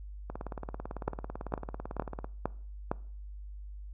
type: two click trains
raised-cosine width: 1 ms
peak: -15 / -24 dBFS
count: 5 / 36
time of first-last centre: 1.08-2.915 / 0.3-2.244 s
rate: 2.18 / 18 Hz
effects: noise-tail reverb RT60 0.5 s tail -22 dB re dry + added 50 Hz sine -41 dBFS peak until 3.93 s